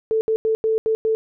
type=tone bursts at uneven times; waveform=sine; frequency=442.1 Hz; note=A4; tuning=8 cents sharp; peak=-16 dBFS; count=6; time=0.11-0.21 / 0.28-0.36 / 0.45-0.55 / 0.64-0.78 / 0.86-0.95 / 1.05-1.15 s; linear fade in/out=0 ms; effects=none